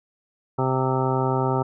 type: harmonic tone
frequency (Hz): 130.81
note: C3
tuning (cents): 0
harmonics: 1 / 2 / 3 / 4 / 5 / 6 / 7 / 9 / 10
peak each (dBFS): -24 / -29 / -26 / -31 / -32 / -30 / -28 / -35 / -32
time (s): 0.58-1.63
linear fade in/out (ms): 10
effects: none